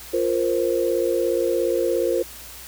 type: chord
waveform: sine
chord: F suspended fourth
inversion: none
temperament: equal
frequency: 349.2 / 466.2 / 523.3 Hz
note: F4 / Bb4 / C5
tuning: 0 / 0 / 0 cents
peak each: -23 dBFS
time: 0.13-2.23 s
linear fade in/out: 10 ms
effects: added 60 Hz sine -47 dBFS peak until 2.67 s + white hiss -40 dBFS RMS until 2.67 s